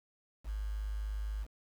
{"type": "tone with quantisation", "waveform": "sine", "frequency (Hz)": 51.91, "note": "G#1", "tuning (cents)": 0, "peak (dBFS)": -34, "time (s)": [0.44, 1.47], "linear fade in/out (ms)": 50, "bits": 9, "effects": []}